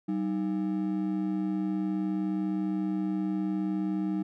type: ring-modulated tone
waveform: triangle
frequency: 251.2 Hz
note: B3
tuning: 30 cents sharp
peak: -22 dBFS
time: 0.08-4.23 s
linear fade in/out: 10 ms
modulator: 59.7 Hz
effects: none